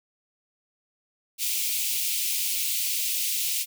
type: high-pass noise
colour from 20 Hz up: white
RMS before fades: -27 dBFS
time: 1.38-3.66 s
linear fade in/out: 50 ms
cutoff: 2300 Hz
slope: 48 dB/octave
effects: none